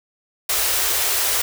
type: band-stop noise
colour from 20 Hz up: white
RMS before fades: -20 dBFS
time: 0.49-1.42 s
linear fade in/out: 5 ms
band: 100 to 350 Hz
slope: 48 dB/octave
effects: none